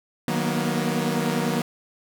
sawtooth chord, B major seventh, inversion first, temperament equal with one note detuned, 155.56 / 185 / 233.1 / 243.1 Hz, D#3 / F#3 / A#3 / B3, 0 / 0 / 0 / -27 cents, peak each -24 dBFS, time 0.28-1.62 s, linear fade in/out 2 ms, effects none

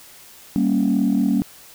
sine chord, G diminished, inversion none, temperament equal, 196 / 233.1 / 277.2 Hz, G3 / Bb3 / Db4, 0 / 0 / 0 cents, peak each -19 dBFS, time 0.56-1.42 s, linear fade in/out 0 ms, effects tanh soft clip ceiling -10 dBFS + white hiss -45 dBFS RMS until 1.74 s

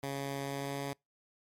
10% pulse tone with pitch glide, 138.59 to 139.96 Hz, C#3 to C#3, 0 to +17 cents, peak -27 dBFS, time 0.03-0.93 s, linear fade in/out 2 ms, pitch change +17 cents, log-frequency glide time 0.37-0.79 s, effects noise-tail reverb RT60 0.2 s tail -26 dB re dry + MP3 64 kbps

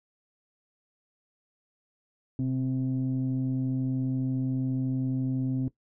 sine tone pair together, 129.37 / 261.6 Hz, C3 / C4, -19 / 0 cents, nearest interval octave, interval 1219 cents, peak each -27 dBFS, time 2.39-5.68 s, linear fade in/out 2 ms, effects noise-tail reverb RT60 0.1 s tail -17 dB re dry + tanh soft clip ceiling -21 dBFS

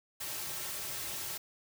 white noise with comb filter, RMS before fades -39 dBFS, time 0.2-1.38 s, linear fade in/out 10 ms, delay 4.1 ms, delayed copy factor -0.95, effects none

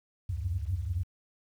sine tone cluster, 71 / 88.7 / 93.2 / 100.1 Hz, C#2 / F2 / F#2 / G2, +42 / +27 / +13 / +37 cents, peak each -34 / -33 / -35 / -38 dBFS, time 0.29-1.04 s, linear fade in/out 10 ms, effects tanh soft clip ceiling -20 dBFS + 10-bit

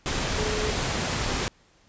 sine tone in noise, 427.1 Hz, G#4, 48 cents sharp, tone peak -29 dBFS, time 0.38-0.71 s, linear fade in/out 0 ms, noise pink, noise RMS -27 dBFS, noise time 0.06-1.48 s, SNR -5 dB, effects pink hiss -60 dBFS RMS until 1.88 s + resampled to 16000 Hz

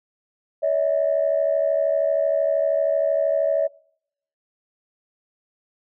sine tone pair together, 567 / 639.9 Hz, C#5 / D#5, +39 / +48 cents, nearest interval major second, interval 209 cents, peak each -20 dBFS, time 0.62-3.68 s, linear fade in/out 20 ms, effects noise-tail reverb RT60 0.7 s tail -24 dB re dry + tanh soft clip ceiling -11 dBFS

